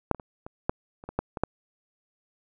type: clicks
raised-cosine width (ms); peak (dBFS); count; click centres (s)
1; -6 / -22 / -27 / -25 / -9 / -30 / -22 / -11 / -19 / -9; 10; 0.113 / 0.147 / 0.198 / 0.465 / 0.695 / 1.039 / 1.09 / 1.19 / 1.372 / 1.436
effects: none